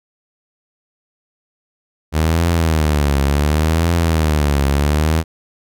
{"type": "tone with vibrato", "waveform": "sawtooth", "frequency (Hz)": 76.8, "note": "D#2", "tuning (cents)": -22, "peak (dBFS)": -9, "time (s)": [2.12, 5.24], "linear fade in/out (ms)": 50, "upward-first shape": "triangle", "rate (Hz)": 0.69, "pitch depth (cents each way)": 190, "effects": []}